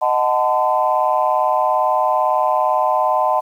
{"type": "chord", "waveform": "sine", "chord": "D# diminished seventh", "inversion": "none", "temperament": "equal with one note detuned", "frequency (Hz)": [622.3, 740, 880, 1020.8], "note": ["D#5", "F#5", "A5", "C6"], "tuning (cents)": [0, 0, 0, -43], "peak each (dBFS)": -19, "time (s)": [0.01, 3.41], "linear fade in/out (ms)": 20, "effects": ["tanh soft clip ceiling -3 dBFS", "8-bit"]}